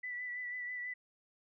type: tone with vibrato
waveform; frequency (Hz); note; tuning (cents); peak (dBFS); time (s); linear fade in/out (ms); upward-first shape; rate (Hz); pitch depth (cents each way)
sine; 1975.5; B6; 0; -38; 0.03-0.94; 10; sine; 6.1; 25
effects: none